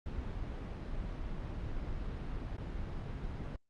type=noise with dropouts; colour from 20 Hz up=brown; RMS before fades=-39 dBFS; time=0.06-3.56 s; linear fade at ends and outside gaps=1 ms; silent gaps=2.567-2.581 s; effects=low-pass 4000 Hz 12 dB/octave + Opus 32 kbps